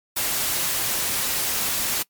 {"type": "noise", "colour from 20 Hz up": "white", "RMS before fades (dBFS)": -24, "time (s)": [0.16, 2.03], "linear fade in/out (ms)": 10, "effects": ["noise-tail reverb RT60 0.1 s tail -23 dB re dry", "MP3 96 kbps"]}